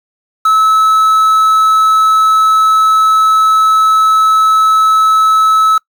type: tone with quantisation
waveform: triangle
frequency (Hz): 1300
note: E6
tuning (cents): -24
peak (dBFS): -4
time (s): 0.45-5.78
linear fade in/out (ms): 5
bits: 5
effects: noise-tail reverb RT60 0.1 s tail -24 dB re dry